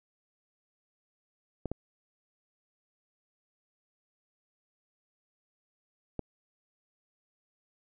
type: clicks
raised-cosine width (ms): 2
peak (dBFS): -20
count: 3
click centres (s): 1.657 / 1.716 / 6.193
effects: none